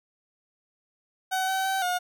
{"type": "tone with pitch steps", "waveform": "30% pulse", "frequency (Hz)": [754, 764, 769, 719], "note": ["F#5", "G5", "G5", "F#5"], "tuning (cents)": [32, -45, -33, -50], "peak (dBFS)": -22, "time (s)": [1.31, 1.99], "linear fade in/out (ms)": 20, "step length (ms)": 170, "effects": []}